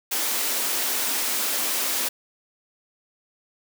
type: high-pass noise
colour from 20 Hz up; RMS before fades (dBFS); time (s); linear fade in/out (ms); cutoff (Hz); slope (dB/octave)
white; -25; 0.11-2.09; 10; 220; 96
effects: none